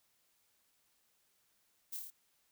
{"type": "noise with echo", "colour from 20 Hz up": "violet", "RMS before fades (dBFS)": -42, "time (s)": [1.92, 1.97], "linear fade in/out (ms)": 10, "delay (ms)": 27, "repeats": 5, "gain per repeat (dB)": -2, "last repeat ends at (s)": 2.105, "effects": ["white hiss -75 dBFS RMS until 2.51 s"]}